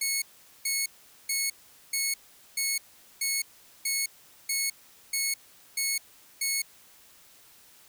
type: tone bursts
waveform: 10% pulse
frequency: 2197 Hz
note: C#7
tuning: 16 cents flat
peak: -17 dBFS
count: 11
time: 0.01-6.62 s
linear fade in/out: 5 ms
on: 210 ms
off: 430 ms
effects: white hiss -56 dBFS RMS until 7.88 s